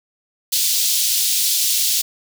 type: high-pass noise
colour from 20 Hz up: pink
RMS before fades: -18 dBFS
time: 0.52-2.02 s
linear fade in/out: 10 ms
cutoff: 3600 Hz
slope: 24 dB/octave
effects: none